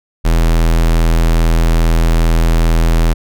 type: tone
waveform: square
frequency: 41.2 Hz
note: E1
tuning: in tune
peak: -9 dBFS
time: 0.24-3.14 s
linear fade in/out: 20 ms
effects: none